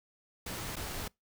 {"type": "noise with dropouts", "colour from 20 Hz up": "pink", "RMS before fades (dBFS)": -39, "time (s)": [0.46, 1.08], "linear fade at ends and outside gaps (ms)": 5, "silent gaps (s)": [0.758, 0.765], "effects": ["noise-tail reverb RT60 0.2 s tail -26 dB re dry"]}